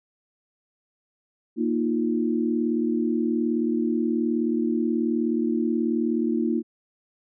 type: chord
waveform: sine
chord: Bb suspended fourth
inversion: none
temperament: just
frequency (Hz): 233.1 / 310.8 / 349.6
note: Bb3 / Eb4 / F4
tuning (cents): 0 / -2 / +2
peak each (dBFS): -24 / -26 / -27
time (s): 1.56-6.63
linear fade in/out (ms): 50
effects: none

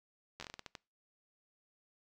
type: slowing click train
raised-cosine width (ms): 0.2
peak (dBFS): -27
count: 10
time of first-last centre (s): 0.4-0.752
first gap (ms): 11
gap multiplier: 1.3
effects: noise-tail reverb RT60 0.3 s tail -24 dB re dry

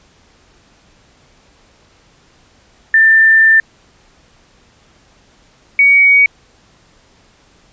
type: tone pair in turn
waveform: sine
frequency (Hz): 1785 / 2249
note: A6 / C#7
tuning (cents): +24 / +24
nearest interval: major third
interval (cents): 400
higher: second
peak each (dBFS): -5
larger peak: neither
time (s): 2.94-3.6 / 5.79-6.26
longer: first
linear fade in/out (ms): 2
effects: pink hiss -50 dBFS RMS until 7.72 s + resampled to 16000 Hz

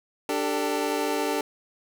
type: chord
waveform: 25% pulse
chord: D suspended fourth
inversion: none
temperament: equal with one note detuned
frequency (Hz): 293.7 / 392 / 445.9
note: D4 / G4 / A4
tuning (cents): 0 / 0 / +23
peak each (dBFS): -25 / -26 / -25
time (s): 0.29-1.41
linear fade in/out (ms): 2
effects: none

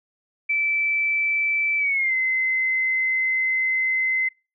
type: tone with pitch glide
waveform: sine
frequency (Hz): 2321 to 2056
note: D7 to C7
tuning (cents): -21 to -31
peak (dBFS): -19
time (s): 0.49-4.29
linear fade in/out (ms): 10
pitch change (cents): -210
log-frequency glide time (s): 1.78-2.14
effects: noise-tail reverb RT60 0.3 s tail -26 dB re dry

